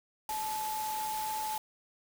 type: tone in noise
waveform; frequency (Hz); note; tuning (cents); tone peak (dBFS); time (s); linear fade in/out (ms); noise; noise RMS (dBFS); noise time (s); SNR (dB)
sine; 865; A5; -30; -33; 0.29-1.58; 2; white; -41; 0.29-1.58; +5
effects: none